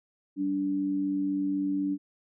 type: tone pair together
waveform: sine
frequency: 194 / 290 Hz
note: G3 / D4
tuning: -18 / -22 cents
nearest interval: perfect fifth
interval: 696 cents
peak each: -35 / -26 dBFS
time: 0.36-1.98 s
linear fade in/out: 50 ms
effects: none